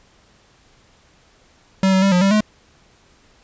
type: tone with pitch steps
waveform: square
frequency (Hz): 191.4 / 189.2 / 196.1 / 179.2 / 195.7 / 213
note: G3 / F#3 / G3 / F3 / G3 / G#3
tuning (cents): -41 / +39 / +1 / +45 / -3 / +44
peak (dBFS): -13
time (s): 1.83-2.406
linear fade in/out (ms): 2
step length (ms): 96
effects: pink hiss -54 dBFS RMS until 3.43 s + resampled to 16000 Hz